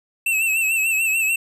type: tone with vibrato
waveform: square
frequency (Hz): 2638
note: E7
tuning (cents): +1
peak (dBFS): -18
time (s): 0.26-1.36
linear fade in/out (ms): 5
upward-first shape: sine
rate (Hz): 6.8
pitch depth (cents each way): 58
effects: none